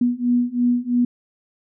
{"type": "beating tone pair", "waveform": "sine", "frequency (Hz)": [242, 245], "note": ["B3", "B3"], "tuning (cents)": [-35, -14], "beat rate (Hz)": 3, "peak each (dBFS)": [-20, -19], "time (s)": [0.01, 1.05], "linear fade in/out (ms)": 5, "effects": []}